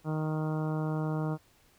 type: harmonic tone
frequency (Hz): 155.56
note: D#3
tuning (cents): 0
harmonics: 1 / 2 / 3 / 4 / 5 / 6 / 7 / 8 / 9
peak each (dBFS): -30 / -36 / -40 / -42 / -44 / -46 / -47 / -48 / -49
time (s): 0.04-1.38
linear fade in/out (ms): 50
effects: pink hiss -64 dBFS RMS until 1.78 s